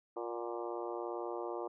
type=harmonic tone with a mistuned harmonic; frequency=117.7 Hz; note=A#2; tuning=17 cents sharp; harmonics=3 / 4 / 5 / 6 / 7 / 8 / 9 / 10; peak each=-41 / -43 / -45 / -47 / -48 / -49 / -50 / -51 dBFS; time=0.16-1.68 s; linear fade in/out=10 ms; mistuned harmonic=6; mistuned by=+40 cents; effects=none